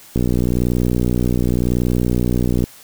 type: click train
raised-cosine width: 3 ms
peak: -5 dBFS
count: 152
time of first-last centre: 0.16-2.639 s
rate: 60.9 Hz
effects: white hiss -43 dBFS RMS until 2.83 s